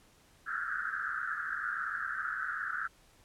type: band-pass noise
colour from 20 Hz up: pink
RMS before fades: -36 dBFS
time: 0.46-2.88 s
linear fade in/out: 20 ms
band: 1300 to 1700 Hz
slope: 96 dB/octave
effects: pink hiss -63 dBFS RMS until 3.24 s + low-pass 12000 Hz 12 dB/octave